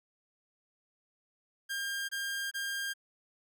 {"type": "tone bursts", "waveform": "sawtooth", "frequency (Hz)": 1605, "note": "G6", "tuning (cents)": 40, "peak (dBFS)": -30, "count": 3, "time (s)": [1.69, 2.938], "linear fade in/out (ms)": 20, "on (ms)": 400, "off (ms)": 24, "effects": []}